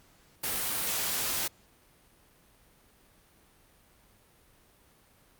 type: noise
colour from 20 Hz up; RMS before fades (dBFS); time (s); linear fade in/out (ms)
white; -31; 0.43-1.48; 10
effects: pink hiss -62 dBFS RMS until 5.39 s + Opus 48 kbps